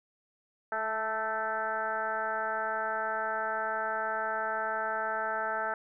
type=tone with frequency modulation; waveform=sine; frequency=1100 Hz; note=C#6; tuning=14 cents flat; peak=-29 dBFS; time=0.72-5.74 s; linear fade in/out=2 ms; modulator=221 Hz; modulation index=2.5; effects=none